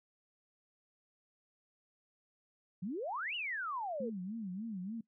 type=exponential two-way sweep; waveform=sine; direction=up then down; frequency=164.81 to 2986 to 428.3 Hz; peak=-36 dBFS; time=2.82-4.1 s; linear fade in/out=10 ms; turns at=3.35 s
type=tone with vibrato; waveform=sine; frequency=203.8 Hz; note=G#3; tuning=32 cents flat; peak=-38 dBFS; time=4-5.01 s; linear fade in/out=5 ms; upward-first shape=sine; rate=3.4 Hz; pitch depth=220 cents each way
effects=noise-tail reverb RT60 0.1 s tail -21 dB re dry